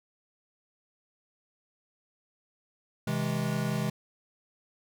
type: chord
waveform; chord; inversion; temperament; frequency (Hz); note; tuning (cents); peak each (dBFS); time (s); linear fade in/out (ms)
square; C augmented; none; equal with one note detuned; 130.81 / 161.33 / 207.7; C3 / E3 / G#3; 0 / -37 / 0; -33; 3.07-3.9; 5
effects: none